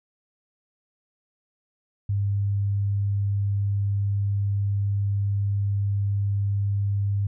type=tone; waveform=sine; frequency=100.4 Hz; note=G2; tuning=42 cents sharp; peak=-21 dBFS; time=2.09-7.27 s; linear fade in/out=5 ms; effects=none